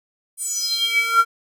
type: tone with high-pass filter sweep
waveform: square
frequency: 458.8 Hz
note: A#4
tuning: 28 cents flat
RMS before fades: -20 dBFS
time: 0.37-1.25 s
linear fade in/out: 50 ms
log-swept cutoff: 9700 to 1200 Hz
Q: 9.4
effects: none